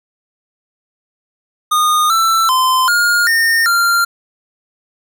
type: tone with pitch steps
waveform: square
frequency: 1228 / 1334 / 1031 / 1422 / 1828 / 1387 Hz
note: D#6 / E6 / C6 / F6 / A#6 / F6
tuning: -23 / +20 / -26 / +31 / -34 / -12 cents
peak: -11 dBFS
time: 1.71-4.05 s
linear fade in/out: 10 ms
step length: 390 ms
effects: none